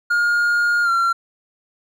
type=tone with pitch glide; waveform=triangle; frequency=1421 to 1368.6 Hz; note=F6 to F6; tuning=+30 to -35 cents; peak=-13 dBFS; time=0.1-1.13 s; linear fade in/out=10 ms; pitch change=-65 cents; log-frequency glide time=0.83-0.9 s; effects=none